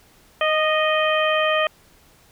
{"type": "harmonic tone with a mistuned harmonic", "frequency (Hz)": 622.3, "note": "D#5", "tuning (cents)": 0, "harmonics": [1, 2, 3, 4, 5], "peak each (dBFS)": [-20, -23, -25, -26, -27], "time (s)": [0.41, 1.67], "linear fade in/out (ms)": 2, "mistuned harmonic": 2, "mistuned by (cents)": -18, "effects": ["pink hiss -54 dBFS RMS until 2.31 s"]}